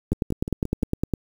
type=two click trains; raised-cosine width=3 ms; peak=-9 / -16 dBFS; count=11 / 5; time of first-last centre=0.12-1.137 / 0.13-0.828 s; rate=9.83 / 5.73 Hz; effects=7-bit